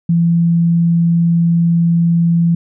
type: tone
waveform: sine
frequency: 168.9 Hz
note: E3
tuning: 42 cents sharp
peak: -9 dBFS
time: 0.09-2.55 s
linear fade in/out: 5 ms
effects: none